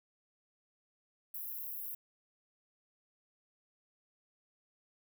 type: high-pass noise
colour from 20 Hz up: pink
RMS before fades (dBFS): -42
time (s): 1.34-1.95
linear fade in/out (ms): 5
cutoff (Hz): 12000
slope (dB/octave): 48
effects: none